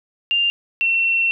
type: tone pair in turn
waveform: sine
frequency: 2794 / 2711 Hz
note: F7 / E7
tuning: 0 / +48 cents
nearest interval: minor second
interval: 52 cents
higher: first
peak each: -15 dBFS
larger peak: neither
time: 0.31-0.5 / 0.81-1.31 s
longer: second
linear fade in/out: 0 ms
effects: none